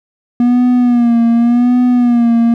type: tone with vibrato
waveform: triangle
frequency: 240 Hz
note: B3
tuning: 49 cents flat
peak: -5 dBFS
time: 0.4-2.54 s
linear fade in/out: 2 ms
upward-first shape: sine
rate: 0.88 Hz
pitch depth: 58 cents each way
effects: none